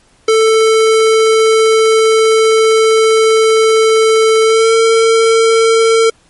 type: tone with pitch glide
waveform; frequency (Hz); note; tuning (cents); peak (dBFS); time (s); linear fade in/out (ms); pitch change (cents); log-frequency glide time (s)
square; 442.4 to 451.7; A4 to A4; +9 to +45; -7; 0.28-6.1; 5; +36; 4.43-4.72
effects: pink hiss -50 dBFS RMS until 6.29 s + MP3 48 kbps